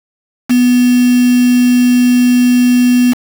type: tone with quantisation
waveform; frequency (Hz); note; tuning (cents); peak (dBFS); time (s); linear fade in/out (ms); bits
sine; 246.9; B3; 0; -6; 0.49-3.14; 20; 3
effects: none